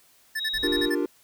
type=tone bursts; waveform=square; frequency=1760 Hz; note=A6; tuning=in tune; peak=-27 dBFS; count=7; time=0.35-0.952 s; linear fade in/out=10 ms; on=50 ms; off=42 ms
type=tone; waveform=sine; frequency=3800 Hz; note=A#7; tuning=33 cents sharp; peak=-27 dBFS; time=0.37-0.9 s; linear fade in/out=50 ms
type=noise; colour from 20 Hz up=brown; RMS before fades=-42 dBFS; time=0.53-0.88 s; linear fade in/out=5 ms
type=chord; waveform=triangle; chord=G minor seventh; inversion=second; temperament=equal; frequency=293.7 / 349.2 / 392 / 466.2 Hz; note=D4 / F4 / G4 / Bb4; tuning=0 / 0 / 0 / 0 cents; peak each=-25 / -26 / -29 / -29 dBFS; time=0.63-1.06 s; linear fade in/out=5 ms
effects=white hiss -59 dBFS RMS until 1.23 s